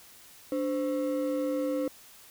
triangle ring-modulated tone, 405 Hz, G#4, 43 cents flat, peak -22 dBFS, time 0.52-1.88 s, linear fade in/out 2 ms, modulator 113 Hz, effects white hiss -53 dBFS RMS until 2.3 s

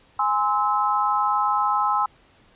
sine chord, Ab augmented, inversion none, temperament just, 830.6 / 1038.3 / 1297.8 Hz, Ab5 / C6 / E6, 0 / -14 / -27 cents, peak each -23 dBFS, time 0.19-2.06 s, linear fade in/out 5 ms, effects pink hiss -56 dBFS RMS until 2.55 s + resampled to 8000 Hz

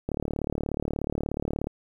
click train, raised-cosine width 2 ms, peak -15 dBFS, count 59, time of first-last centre 0.09-1.67 s, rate 36.7 Hz, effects 9-bit

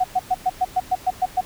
sine tone bursts, 740 Hz, F#5, in tune, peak -15 dBFS, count 10, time 0-1.41 s, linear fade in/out 10 ms, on 42 ms, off 110 ms, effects pink hiss -42 dBFS RMS until 1.45 s

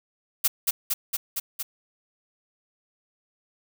blue noise with echo, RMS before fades -20 dBFS, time 0.44-0.48 s, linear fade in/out 10 ms, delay 230 ms, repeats 5, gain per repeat -2 dB, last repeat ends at 1.63 s, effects none

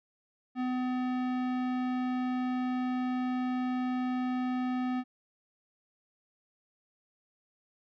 sine tone with tanh clipping, 252.6 Hz, B3, 39 cents sharp, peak -31 dBFS, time 0.55-5.04 s, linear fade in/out 50 ms, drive 18 dB, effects none

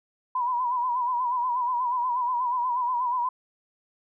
sine tone with vibrato, 986 Hz, B5, 3 cents flat, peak -23 dBFS, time 0.35-3.29 s, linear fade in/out 5 ms, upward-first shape sine, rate 8.3 Hz, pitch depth 69 cents each way, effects none

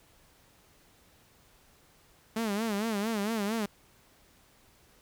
sawtooth tone with vibrato, 213.9 Hz, A3, 49 cents flat, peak -25 dBFS, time 2.36-3.66 s, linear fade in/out 5 ms, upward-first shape sine, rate 4.4 Hz, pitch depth 130 cents each way, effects pink hiss -62 dBFS RMS until 5.01 s

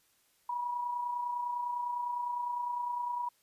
sine tone with amplitude modulation, 969 Hz, B5, 33 cents flat, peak -30 dBFS, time 0.49-3.29 s, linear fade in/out 5 ms, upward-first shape sine, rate 29.9 Hz, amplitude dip 45%, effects white hiss -70 dBFS RMS until 3.42 s + resampled to 32000 Hz

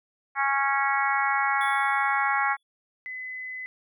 harmonic tone, 275.7 Hz, C#4, 9 cents flat, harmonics 3 / 4 / 5 / 6 / 7 / 8, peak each -27 / -28 / -29 / -30 / -30 / -31 dBFS, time 0.35-2.57 s, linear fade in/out 50 ms
square tone with exponential decay, 3429 Hz, A7, 45 cents flat, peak -37 dBFS, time 1.61-2.63 s, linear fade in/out 2 ms, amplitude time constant 220 ms
sine tone, 2020 Hz, B6, 39 cents sharp, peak -33 dBFS, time 3.06-3.66 s, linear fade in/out 0 ms
effects none

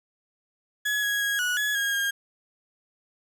35% pulse tone with pitch steps, 1687 / 1660 / 1650 / 1466 / 1691 / 1634 / 1618 Hz, G#6 / G#6 / G#6 / F#6 / G#6 / G#6 / G#6, +27 / -1 / -12 / -16 / +31 / -29 / -46 cents, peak -22 dBFS, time 0.85-2.11 s, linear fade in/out 10 ms, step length 180 ms, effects none

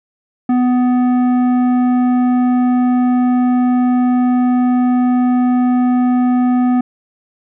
sine tone with tanh clipping, 248.9 Hz, B3, 14 cents sharp, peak -12 dBFS, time 0.49-6.81 s, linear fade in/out 5 ms, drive 11 dB, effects none

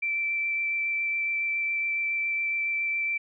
sine tone with vibrato, 2336 Hz, D7, 10 cents flat, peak -25 dBFS, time 0.02-3.18 s, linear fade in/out 10 ms, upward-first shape sine, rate 7.2 Hz, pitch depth 9 cents each way, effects none

